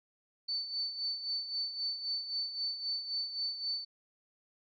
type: tone with tremolo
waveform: sine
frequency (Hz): 4516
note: C#8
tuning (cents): +31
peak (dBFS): -31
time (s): 0.48-3.85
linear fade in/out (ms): 10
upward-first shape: sine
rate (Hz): 3.8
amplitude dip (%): 65
effects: none